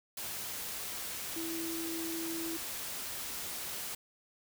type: tone in noise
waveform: sine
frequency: 329.6 Hz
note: E4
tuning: in tune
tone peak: -37 dBFS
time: 1.36-2.57 s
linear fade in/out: 5 ms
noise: white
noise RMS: -40 dBFS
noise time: 0.17-3.95 s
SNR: 0 dB
effects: none